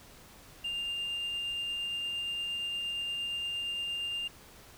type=tone with tremolo; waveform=sine; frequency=2800 Hz; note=F7; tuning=4 cents sharp; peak=-29 dBFS; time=0.64-4.28 s; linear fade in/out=10 ms; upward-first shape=triangle; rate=8.6 Hz; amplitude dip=25%; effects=tanh soft clip ceiling -31 dBFS + pink hiss -54 dBFS RMS until 4.77 s